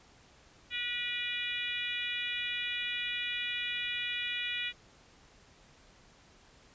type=harmonic tone with a mistuned harmonic; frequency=485.5 Hz; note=B4; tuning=30 cents flat; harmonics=3 / 4 / 5 / 6 / 7 / 8; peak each=-45 / -39 / -37 / -39 / -40 / -44 dBFS; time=0.7-4.73 s; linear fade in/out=50 ms; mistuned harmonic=8; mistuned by=-28 cents; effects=pink hiss -60 dBFS RMS until 6.74 s + resampled to 16000 Hz